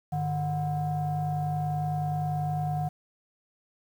sine tone cluster, 100 / 150.5 / 731 Hz, G2 / D3 / F#5, +35 / +43 / -21 cents, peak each -36 / -27 / -30 dBFS, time 0.12-2.89 s, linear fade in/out 10 ms, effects tanh soft clip ceiling -21 dBFS + 9-bit

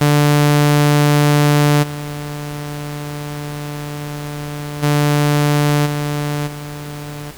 sawtooth tone with level steps, 146.83 Hz, D3, in tune, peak -6 / -20 / -8 / -14 / -23 dBFS, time 0.01-7.31 s, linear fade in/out 5 ms, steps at 1.82 / 4.82 / 5.85 / 6.46 s, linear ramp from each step 20 ms, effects pink hiss -38 dBFS RMS until 7.37 s

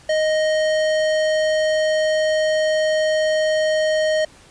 sine tone with hard clipping, 622.3 Hz, D#5, in tune, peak -18 dBFS, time 0.09-4.25 s, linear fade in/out 5 ms, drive 16 dB, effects pink hiss -48 dBFS RMS until 4.5 s + resampled to 22050 Hz

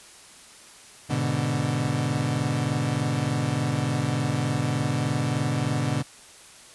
30% pulse chord, G# diminished, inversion none, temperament equal, 103.83 / 123.47 / 146.83 Hz, G#2 / B2 / D3, 0 / 0 / 0 cents, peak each -29 / -24 / -24 dBFS, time 1.09-6.03 s, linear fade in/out 20 ms, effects white hiss -48 dBFS RMS until 6.74 s + resampled to 24000 Hz

